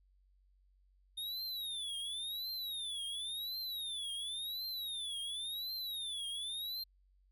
square tone with vibrato, 3663 Hz, A#7, 31 cents flat, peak -39 dBFS, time 1.17-6.84 s, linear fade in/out 10 ms, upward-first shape triangle, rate 0.93 Hz, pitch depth 230 cents each way, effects added 47 Hz sine -66 dBFS peak until 7.31 s

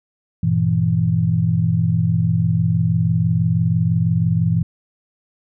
sine chord, E diminished, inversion first, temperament just, 98.89 / 118.67 / 164.81 Hz, G2 / Bb2 / E3, +16 / +31 / 0 cents, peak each -21 / -19 / -17 dBFS, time 0.43-4.63 s, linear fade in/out 5 ms, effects none

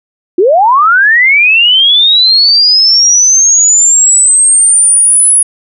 sine linear sweep, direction up, 329.6 to 10390 Hz, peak -3 dBFS, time 0.38-5.43 s, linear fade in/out 5 ms, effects none

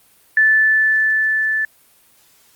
sine tone with level ramp, 1751 Hz, A6, 9 cents flat, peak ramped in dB -9 to -16 dBFS, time 0.37-1.65 s, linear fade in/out 2 ms, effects white hiss -53 dBFS RMS until 2.55 s + Opus 32 kbps

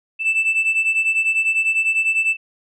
sine beating tone pair, 2637 / 2647 Hz, E7 / E7, 0 / +7 cents, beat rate 10 Hz, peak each -19 / -15 dBFS, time 0.19-2.37 s, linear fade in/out 50 ms, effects tanh soft clip ceiling -13 dBFS

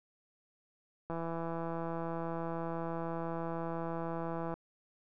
click train, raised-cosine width 1 ms, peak -25 dBFS, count 572, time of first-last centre 1.1-4.54 s, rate 166 Hz, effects none

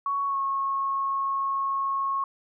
sine tone with pitch glide, 1115 to 1093.3 Hz, C#6 to C#6, +10 to -24 cents, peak -24 dBFS, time 0.06-2.24 s, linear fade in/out 2 ms, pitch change -34 cents, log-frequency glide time 0.26-0.38 s, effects none

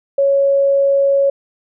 sine tone, 554.4 Hz, C#5, in tune, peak -10 dBFS, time 0.18-1.3 s, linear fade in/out 5 ms, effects none

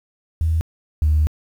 sine tone pair in turn, 80.8 / 76.48 Hz, E2 / D#2, -34 / -29 cents, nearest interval minor second, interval 95 cents, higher first, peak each -15 / -12 dBFS, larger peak second, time 0.41-0.61 / 1.02-1.27 s, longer second, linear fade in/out 0 ms, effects tanh soft clip ceiling -9 dBFS + 8-bit

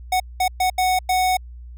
square tone bursts at uneven times, 740 Hz, F#5, in tune, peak -17 dBFS, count 5, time 0.12-0.2 / 0.4-0.48 / 0.6-0.7 / 0.78-0.99 / 1.09-1.37 s, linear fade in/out 5 ms, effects added 60 Hz sine -35 dBFS peak until 1.77 s

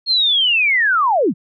sine linear sweep, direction down, 4300 to 130.1 Hz, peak -12 dBFS, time 0.06-1.34 s, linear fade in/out 50 ms, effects none

